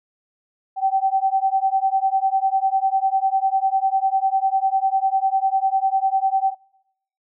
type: beating tone pair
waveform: sine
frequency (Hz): 767 / 777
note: G5 / G5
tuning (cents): -38 / -16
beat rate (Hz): 10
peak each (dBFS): -19 / -20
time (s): 0.76-6.55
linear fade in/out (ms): 50
effects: noise-tail reverb RT60 0.8 s tail -23 dB re dry